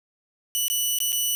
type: tone with dropouts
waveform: 10% pulse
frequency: 2960 Hz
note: F#7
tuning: in tune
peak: -14 dBFS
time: 0.55-1.35 s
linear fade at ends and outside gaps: 0 ms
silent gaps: 0.682-0.7 / 0.987-1.003 / 1.121-1.128 s
effects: 7-bit